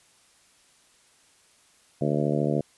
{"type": "harmonic tone", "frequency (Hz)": 73.7, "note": "D2", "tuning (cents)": 7, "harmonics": [2, 3, 4, 5, 6, 7, 8, 9], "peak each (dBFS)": [-27, -29, -30, -31, -32, -32, -33, -34], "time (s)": [2.01, 2.61], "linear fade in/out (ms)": 5, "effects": ["white hiss -60 dBFS RMS until 2.77 s", "resampled to 24000 Hz"]}